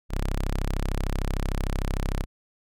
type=tone; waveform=sawtooth; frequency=33.28 Hz; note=C1; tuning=30 cents sharp; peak=-20 dBFS; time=0.09-2.26 s; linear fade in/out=50 ms; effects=MP3 96 kbps